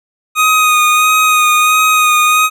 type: tone with vibrato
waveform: 25% pulse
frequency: 1244.5 Hz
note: D#6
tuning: in tune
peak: -4 dBFS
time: 0.35-2.5 s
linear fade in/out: 50 ms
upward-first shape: sine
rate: 1.5 Hz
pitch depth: 21 cents each way
effects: none